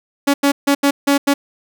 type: tone bursts at uneven times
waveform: sawtooth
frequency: 281.6 Hz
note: C#4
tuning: 27 cents sharp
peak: -7 dBFS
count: 6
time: 0.27-0.34 / 0.43-0.52 / 0.67-0.75 / 0.83-0.91 / 1.07-1.18 / 1.27-1.34 s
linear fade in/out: 10 ms
effects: none